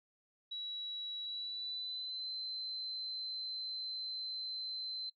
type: tone with pitch glide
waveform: sine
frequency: 3900 to 4077 Hz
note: B7 to C8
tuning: -23 to -46 cents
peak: -39 dBFS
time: 0.51-5.1 s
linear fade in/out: 10 ms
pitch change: +77 cents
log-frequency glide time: 1.22-2.31 s
effects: noise-tail reverb RT60 0.1 s tail -21 dB re dry